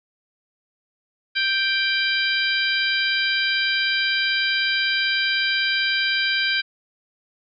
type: harmonic tone with a mistuned harmonic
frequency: 784 Hz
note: G5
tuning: in tune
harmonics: 2 / 3 / 4 / 5 / 6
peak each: -23 / -25 / -26 / -27 / -28 dBFS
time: 1.35-6.62 s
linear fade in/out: 20 ms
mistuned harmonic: 6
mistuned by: +34 cents
effects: none